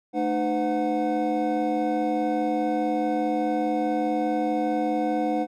triangle tone cluster, 220.1 / 304.9 / 509 / 732 Hz, A3 / D#4 / C5 / F#5, +1 / -35 / -48 / -19 cents, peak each -29 / -24 / -27 / -25 dBFS, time 0.13-5.47 s, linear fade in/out 50 ms, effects none

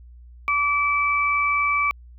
sine tone pair together, 1156 / 2312 Hz, D6 / D7, -28 / -28 cents, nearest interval octave, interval 1200 cents, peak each -21 dBFS, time 0.48-1.91 s, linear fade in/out 0 ms, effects added 60 Hz sine -42 dBFS peak until 2.18 s

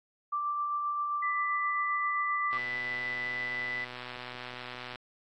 sine tone with tremolo, 1174.7 Hz, D6, in tune, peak -28 dBFS, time 0.32-2.58 s, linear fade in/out 10 ms, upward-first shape sine, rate 7.6 Hz, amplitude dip 25%
sine tone, 1990 Hz, B6, 13 cents sharp, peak -32 dBFS, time 1.22-3.85 s, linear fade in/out 10 ms
click train, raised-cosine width 0.3 ms, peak -25 dBFS, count 302, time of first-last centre 2.53-4.957 s, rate 124 Hz
effects AAC 48 kbps

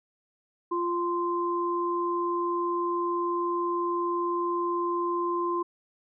sine tone pair together, 347.4 / 1041 Hz, F4 / C6, -9 / -9 cents, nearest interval octave + perfect fifth, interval 1900 cents, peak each -28 dBFS, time 0.71-5.63 s, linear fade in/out 10 ms, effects none

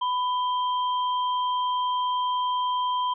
sine tone pair together, 997 / 3165 Hz, B5 / G7, +16 / +16 cents, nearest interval octave + minor sixth, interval 2000 cents, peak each -23 / -34 dBFS, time 0.01-3.14 s, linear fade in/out 10 ms, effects none

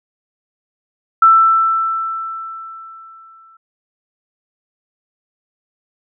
sine tone with exponential decay, 1330 Hz, E6, 15 cents sharp, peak -4 dBFS, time 1.22-3.57 s, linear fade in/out 5 ms, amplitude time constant 510 ms, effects none

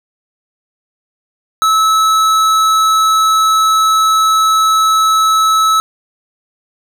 sine tone with tanh clipping, 1300 Hz, E6, 24 cents flat, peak -10 dBFS, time 1.62-5.8 s, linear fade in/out 0 ms, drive 17 dB, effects none

